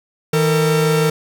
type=tone pair together; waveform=45% pulse; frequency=160 / 454.1 Hz; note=D#3 / A#4; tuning=+49 / -45 cents; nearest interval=octave + tritone; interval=1806 cents; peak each=-16 / -16 dBFS; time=0.33-1.1 s; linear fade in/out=5 ms; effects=none